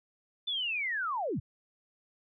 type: linear sweep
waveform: sine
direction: down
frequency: 3549 to 75.7 Hz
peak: -30 dBFS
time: 0.47-1.4 s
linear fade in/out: 10 ms
effects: none